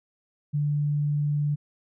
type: tone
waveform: sine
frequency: 146.83 Hz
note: D3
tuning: in tune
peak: -22 dBFS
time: 0.53-1.56 s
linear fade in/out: 20 ms
effects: none